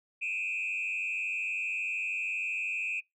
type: tone with frequency modulation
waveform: sine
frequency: 2518 Hz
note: D#7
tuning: 20 cents sharp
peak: -29 dBFS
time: 0.21-3.01 s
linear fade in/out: 20 ms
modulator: 92.8 Hz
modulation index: 1.4
effects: noise-tail reverb RT60 0.2 s tail -26 dB re dry + tanh soft clip ceiling -27 dBFS